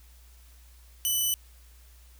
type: tone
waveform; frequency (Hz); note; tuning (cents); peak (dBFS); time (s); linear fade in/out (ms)
5% pulse; 2988; F#7; +16; -16; 1.05-1.34; 0
effects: added 60 Hz sine -51 dBFS peak until 2.19 s + white hiss -60 dBFS RMS until 2.19 s